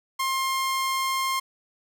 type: tone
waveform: sawtooth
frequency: 1062 Hz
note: C6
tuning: 25 cents sharp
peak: -20 dBFS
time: 0.19-1.4 s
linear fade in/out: 10 ms
effects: none